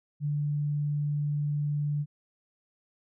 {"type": "tone", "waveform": "sine", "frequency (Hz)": 146.83, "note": "D3", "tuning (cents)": 0, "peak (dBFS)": -26, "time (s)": [0.2, 2.06], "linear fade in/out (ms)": 50, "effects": []}